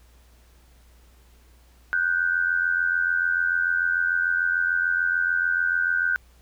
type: tone pair together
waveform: sine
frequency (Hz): 1460 / 1546.8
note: F#6 / G6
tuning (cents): -24 / -24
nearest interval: minor second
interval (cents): 100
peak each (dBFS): -23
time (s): 1.93-6.16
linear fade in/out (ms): 0
effects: added 60 Hz sine -52 dBFS peak until 6.41 s + pink hiss -60 dBFS RMS until 6.41 s